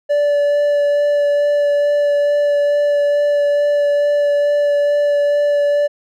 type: tone with vibrato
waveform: triangle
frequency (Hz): 580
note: D5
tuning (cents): -22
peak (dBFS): -10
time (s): 0.09-5.88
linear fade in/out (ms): 20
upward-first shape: sine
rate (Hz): 2.3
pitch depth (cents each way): 9
effects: none